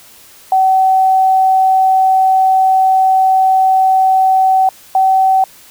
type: tone pair in turn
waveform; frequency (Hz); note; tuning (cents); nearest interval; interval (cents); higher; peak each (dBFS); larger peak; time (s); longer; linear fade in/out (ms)
sine; 760 / 763; F#5 / G5; +46 / -47; unison; 7; second; -7; neither; 0.52-4.69 / 4.95-5.44; first; 2
effects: white hiss -41 dBFS RMS until 5.7 s